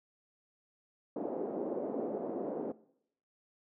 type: band-pass noise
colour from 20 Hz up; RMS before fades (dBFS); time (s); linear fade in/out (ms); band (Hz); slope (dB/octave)
white; -37; 1.16-2.72; 5; 240 to 550; 24
effects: noise-tail reverb RT60 0.7 s tail -19 dB re dry